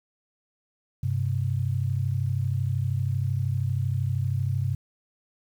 sine tone pair together, 98 / 130.81 Hz, G2 / C3, 0 / 0 cents, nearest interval perfect fourth, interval 500 cents, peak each -26 dBFS, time 1.03-4.75 s, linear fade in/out 5 ms, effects 9-bit

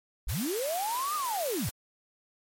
sine linear two-way sweep, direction up then down, 34.65 to 1244.5 to 73.4 Hz, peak -29 dBFS, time 0.27-1.69 s, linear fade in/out 0 ms, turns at 1.15 s
white high-pass noise, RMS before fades -37 dBFS, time 0.28-1.71 s, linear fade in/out 20 ms, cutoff 450 Hz, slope 12 dB/octave
effects MP3 64 kbps

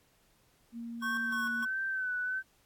sine tone, 233.1 Hz, A#3, in tune, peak -38 dBFS, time 0.72-1.67 s, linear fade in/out 50 ms
sine tone with vibrato, 1523 Hz, F#6, 50 cents sharp, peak -31 dBFS, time 1.01-2.43 s, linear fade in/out 50 ms, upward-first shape sine, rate 1.5 Hz, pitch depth 47 cents each way
square tone with tremolo, 1096 Hz, C#6, 20 cents flat, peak -38 dBFS, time 1.02-1.65 s, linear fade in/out 5 ms, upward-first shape square, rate 3.3 Hz, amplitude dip 70%
effects pink hiss -68 dBFS RMS until 2.65 s + AAC 64 kbps

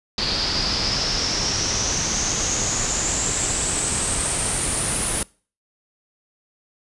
pink noise with low-pass filter sweep, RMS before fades -23 dBFS, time 0.18-5.23 s, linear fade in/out 2 ms, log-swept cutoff 4600 to 10000 Hz, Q 8.4, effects noise-tail reverb RT60 0.4 s tail -24 dB re dry + resampled to 24000 Hz

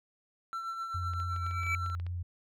triangle tone with tremolo, 1345 Hz, E6, 34 cents sharp, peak -31 dBFS, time 0.53-1.95 s, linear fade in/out 0 ms, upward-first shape triangle, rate 7.8 Hz, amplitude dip 50%
sine tone with vibrato, 87.6 Hz, F2, 6 cents sharp, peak -33 dBFS, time 0.94-2.23 s, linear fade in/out 10 ms, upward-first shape triangle, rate 3.6 Hz, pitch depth 21 cents each way
clicks, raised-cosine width 0.3 ms, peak -34 dBFS, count 11, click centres 1.136 / 1.201 / 1.363 / 1.465 / 1.511 / 1.633 / 1.666 / 1.862 / 1.9 / 1.999 / 2.066 s
triangle tone with exponential growth, 2305 Hz, D7, 33 cents flat, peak -26 dBFS, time 1.3-1.75 s, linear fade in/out 1 ms, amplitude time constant 97 ms
effects none

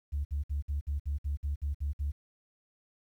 sine tone bursts, 72 Hz, D2, 34 cents flat, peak -28 dBFS, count 11, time 0.12-2.12 s, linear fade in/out 20 ms, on 130 ms, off 57 ms, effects tanh soft clip ceiling -25 dBFS + 11-bit

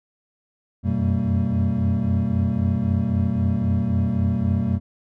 triangle tone cluster, 88.5 / 92.3 / 123.5 / 192.8 / 227.3 Hz, F2 / F#2 / B2 / G3 / A#3, +23 / -4 / 0 / -28 / -43 cents, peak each -23 dBFS, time 0.83-4.8 s, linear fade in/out 50 ms, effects none

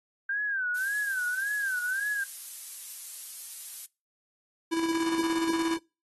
sine tone with vibrato, 1568 Hz, G6, in tune, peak -27 dBFS, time 0.29-2.24 s, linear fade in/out 5 ms, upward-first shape sine, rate 1.8 Hz, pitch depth 130 cents each way
violet noise, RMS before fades -37 dBFS, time 0.75-3.86 s, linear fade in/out 10 ms
square tone with tremolo, 329.6 Hz, E4, in tune, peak -25 dBFS, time 4.71-5.78 s, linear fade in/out 20 ms, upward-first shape square, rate 17 Hz, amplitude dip 35%
effects noise-tail reverb RT60 0.3 s tail -25 dB re dry + AAC 32 kbps

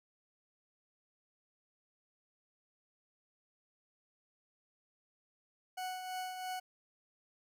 40% pulse tone with tremolo, 740 Hz, F#5, in tune, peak -36 dBFS, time 5.77-6.6 s, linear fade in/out 10 ms, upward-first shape triangle, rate 3 Hz, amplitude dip 50%, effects none

